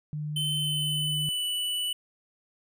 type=tone; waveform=sine; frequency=150.5 Hz; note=D3; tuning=43 cents sharp; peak=-30 dBFS; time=0.13-1.29 s; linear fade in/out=0 ms
type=tone with pitch glide; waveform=square; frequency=3065 to 2969 Hz; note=G7 to F#7; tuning=-40 to +5 cents; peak=-28 dBFS; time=0.36-1.93 s; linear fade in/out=5 ms; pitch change=-55 cents; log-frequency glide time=0.56-1.46 s
effects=none